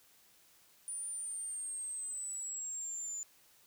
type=exponential sweep; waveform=sine; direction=down; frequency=9460 to 7040 Hz; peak=-38 dBFS; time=0.88-3.23 s; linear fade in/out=0 ms; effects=white hiss -65 dBFS RMS until 3.66 s